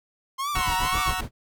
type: tone with vibrato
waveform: 45% pulse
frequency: 1046.5 Hz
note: C6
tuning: in tune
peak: -26 dBFS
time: 0.38-1.12 s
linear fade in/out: 20 ms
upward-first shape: triangle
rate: 2 Hz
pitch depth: 230 cents each way
type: noise with tremolo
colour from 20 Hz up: brown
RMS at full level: -28 dBFS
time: 0.54-1.31 s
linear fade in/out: 20 ms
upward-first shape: sine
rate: 7.6 Hz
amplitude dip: 95%
type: chord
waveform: 20% pulse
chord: F# dominant seventh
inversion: none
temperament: equal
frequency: 740 / 932.3 / 1108.7 / 1318.5 Hz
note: F#5 / A#5 / C#6 / E6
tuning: 0 / 0 / 0 / 0 cents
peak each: -26 / -28 / -27 / -27 dBFS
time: 0.55-1.21 s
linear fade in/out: 5 ms
effects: none